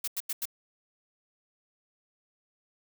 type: noise bursts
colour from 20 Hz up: blue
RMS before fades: -32 dBFS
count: 4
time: 0.04-0.455 s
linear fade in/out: 5 ms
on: 37 ms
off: 89 ms
effects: none